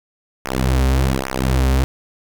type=tone with flanger; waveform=sawtooth; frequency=65.41 Hz; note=C2; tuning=in tune; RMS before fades=-17 dBFS; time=0.45-1.84 s; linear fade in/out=0 ms; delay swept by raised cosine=0.23 to 6.13 ms; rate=1.2 Hz; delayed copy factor=-1; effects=none